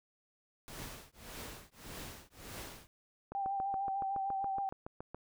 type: noise with tremolo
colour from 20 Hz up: pink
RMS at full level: -44 dBFS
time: 0.68-2.87 s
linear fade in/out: 0 ms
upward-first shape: triangle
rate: 1.7 Hz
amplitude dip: 100%
type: click train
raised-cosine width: 1 ms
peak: -29 dBFS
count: 14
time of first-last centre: 3.32-5.146 s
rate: 7.12 Hz
type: tone with vibrato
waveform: sine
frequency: 784 Hz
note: G5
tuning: in tune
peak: -33 dBFS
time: 3.35-4.69 s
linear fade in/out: 0 ms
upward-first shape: sine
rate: 6.6 Hz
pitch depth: 30 cents each way
effects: none